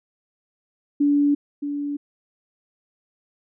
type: tone with echo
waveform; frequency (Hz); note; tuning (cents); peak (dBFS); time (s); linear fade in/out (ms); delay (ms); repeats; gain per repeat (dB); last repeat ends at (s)
sine; 288.1; D4; -33; -15; 1-1.35; 10; 620; 1; -9; 1.97
effects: none